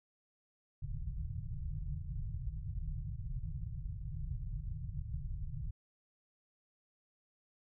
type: low-pass noise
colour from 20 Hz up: pink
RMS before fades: -40 dBFS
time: 0.82-5.71 s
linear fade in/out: 5 ms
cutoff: 160 Hz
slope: 96 dB/octave
effects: none